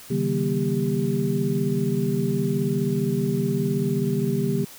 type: tone cluster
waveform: sine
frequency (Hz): 136.2 / 155.3 / 191 / 235.9 / 396.9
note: C#3 / D#3 / G3 / A#3 / G4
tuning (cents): -30 / -3 / -45 / +21 / +22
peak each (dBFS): -27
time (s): 0.1-4.65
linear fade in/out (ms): 10
effects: white hiss -44 dBFS RMS until 4.78 s